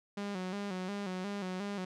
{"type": "tone with vibrato", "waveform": "sawtooth", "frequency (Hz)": 193.1, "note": "G3", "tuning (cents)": -26, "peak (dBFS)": -32, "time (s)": [0.17, 1.85], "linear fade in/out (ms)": 5, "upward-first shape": "square", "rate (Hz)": 2.8, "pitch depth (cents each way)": 82, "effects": ["low-pass 6000 Hz 12 dB/octave"]}